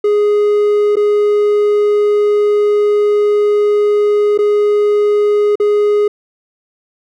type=tone with dropouts; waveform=triangle; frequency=415.3 Hz; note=G#4; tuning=in tune; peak=-7 dBFS; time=0.04-6.08 s; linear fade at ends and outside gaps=5 ms; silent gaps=0.957-0.967 / 4.377-4.387 / 5.556-5.599 s; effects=none